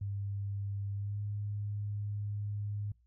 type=tone with pitch glide; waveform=sine; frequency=100 to 103.05 Hz; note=G2 to G#2; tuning=+35 to -13 cents; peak=-34 dBFS; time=0.01-2.92 s; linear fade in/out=5 ms; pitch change=+52 cents; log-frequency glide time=0.94-1.2 s; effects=noise-tail reverb RT60 0.2 s tail -24 dB re dry + added 60 Hz sine -65 dBFS peak until 3.06 s